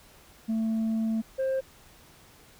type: tone pair in turn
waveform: sine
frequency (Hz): 222.7 / 529.7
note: A3 / C5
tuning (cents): +21 / +21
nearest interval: octave + minor third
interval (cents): 1500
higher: second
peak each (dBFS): -22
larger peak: neither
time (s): 0.48-1.22 / 1.38-1.61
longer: first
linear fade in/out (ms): 20
effects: tanh soft clip ceiling -24 dBFS + pink hiss -55 dBFS RMS until 2.59 s